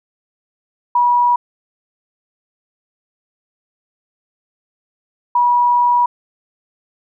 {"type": "tone pair in turn", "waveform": "sine", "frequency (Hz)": [969, 969], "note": ["B5", "B5"], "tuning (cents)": [-33, -33], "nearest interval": "unison", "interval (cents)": 0, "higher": "neither", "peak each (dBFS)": -10, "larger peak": "neither", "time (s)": [[0.95, 1.36], [5.35, 6.06]], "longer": "second", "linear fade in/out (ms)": 5, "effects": []}